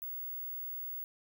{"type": "tone", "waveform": "sine", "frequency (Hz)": 15710, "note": "B9", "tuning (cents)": -10, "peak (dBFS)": -37, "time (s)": [0.02, 1.04], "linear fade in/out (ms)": 0, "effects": ["tanh soft clip ceiling -33 dBFS", "11-bit"]}